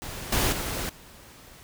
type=noise with level steps; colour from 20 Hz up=pink; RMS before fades=-37 / -24 / -31 / -49 dBFS; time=0.02-1.63 s; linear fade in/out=0 ms; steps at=0.32 / 0.52 / 0.89 s; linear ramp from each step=5 ms; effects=none